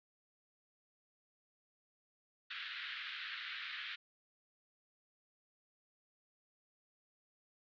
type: band-pass noise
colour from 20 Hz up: pink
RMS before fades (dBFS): -45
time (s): 2.5-3.96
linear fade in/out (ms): 10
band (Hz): 1400 to 4000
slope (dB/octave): 48
effects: none